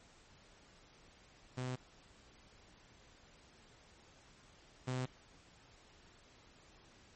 sawtooth tone pair in turn, 127.1 / 127.81 Hz, C3 / C3, -50 / -40 cents, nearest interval unison, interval 10 cents, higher second, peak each -34 / -32 dBFS, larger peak second, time 1.57-1.76 / 4.87-5.06 s, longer neither, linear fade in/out 10 ms, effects pink hiss -63 dBFS RMS until 7.15 s + MP3 32 kbps

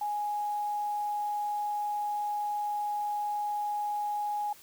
sine tone, 830.6 Hz, G#5, in tune, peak -29 dBFS, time 0.01-4.53 s, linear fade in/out 5 ms, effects white hiss -54 dBFS RMS until 4.62 s

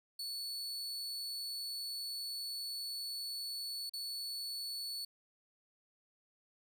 40% pulse tone with dropouts, 4435 Hz, C#8, in tune, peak -38 dBFS, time 0.19-5.05 s, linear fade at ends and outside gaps 5 ms, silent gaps 3.896-3.935 s, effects none

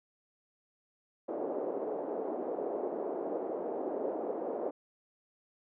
white band-pass noise, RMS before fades -36 dBFS, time 1.28-4.71 s, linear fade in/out 10 ms, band 320 to 590 Hz, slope 24 dB/octave, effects none

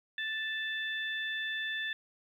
harmonic tone, 880 Hz, A5, in tune, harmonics 2 / 3 / 4, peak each -34 / -45 / -39 dBFS, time 0.18-1.93 s, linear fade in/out 2 ms, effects 11-bit

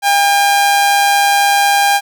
sawtooth tone with amplitude modulation, 804 Hz, G5, 44 cents sharp, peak -4 dBFS, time 0.02-2.01 s, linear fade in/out 50 ms, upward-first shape sine, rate 150 Hz, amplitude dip 30%, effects none

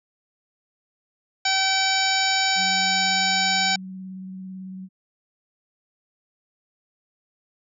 harmonic tone, 768 Hz, G5, 36 cents flat, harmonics 1 / 2 / 3 / 4 / 5 / 6 / 7 / 9, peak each -25 / -27 / -26 / -31 / -27 / -27 / -28 / -30 dBFS, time 1.45-3.76 s, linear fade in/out 5 ms
sine tone with vibrato, 187.9 Hz, F#3, 27 cents sharp, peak -33 dBFS, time 2.55-4.89 s, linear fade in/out 50 ms, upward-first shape square, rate 18 Hz, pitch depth 13 cents each way
effects none

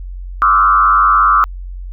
sine tone with frequency modulation, 1244.5 Hz, D#6, in tune, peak -7 dBFS, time 0.42-1.44 s, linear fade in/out 0 ms, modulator 96.6 Hz, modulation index 1.4, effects added 45 Hz sine -24 dBFS peak until 1.92 s

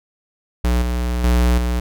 square tone with level steps, 60.5 Hz, B1, 35 cents flat, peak -15 / -19 / -13 / -18 dBFS, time 0.64-1.8 s, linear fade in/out 5 ms, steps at 0.82 / 1.24 / 1.58 s, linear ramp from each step 2 ms, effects none

